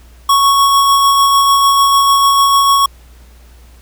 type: tone with tremolo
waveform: square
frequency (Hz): 1108.7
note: C#6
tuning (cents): 0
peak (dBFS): -7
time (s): 0.29-2.86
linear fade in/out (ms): 5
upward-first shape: sine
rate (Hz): 6.7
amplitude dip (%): 25
effects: added 60 Hz sine -38 dBFS peak until 3.81 s + pink hiss -48 dBFS RMS until 3.81 s